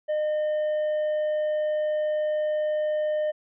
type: tone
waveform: triangle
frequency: 609 Hz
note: D#5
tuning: 37 cents flat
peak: -21 dBFS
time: 0.08-3.32 s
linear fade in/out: 20 ms
effects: resampled to 8000 Hz